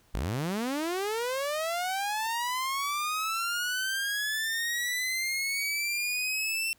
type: linear sweep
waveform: sawtooth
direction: up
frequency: 39.25 to 2700 Hz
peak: -25 dBFS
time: 0.14-6.73 s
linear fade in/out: 0 ms
effects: pink hiss -64 dBFS RMS until 6.78 s